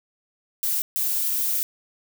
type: noise bursts at uneven times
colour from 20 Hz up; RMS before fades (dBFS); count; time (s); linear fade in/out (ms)
violet; -24; 2; 0.63-0.82 / 0.96-1.63; 0
effects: none